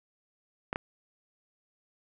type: clicks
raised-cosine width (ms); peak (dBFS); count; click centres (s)
0.5; -16; 2; 0.729 / 0.759
effects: none